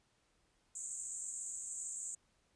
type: band-pass noise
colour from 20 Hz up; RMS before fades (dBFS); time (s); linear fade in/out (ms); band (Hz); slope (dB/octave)
white; -44; 0.75-2.15; 5; 6900 to 8300; 96
effects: pink hiss -75 dBFS RMS until 2.55 s + resampled to 22050 Hz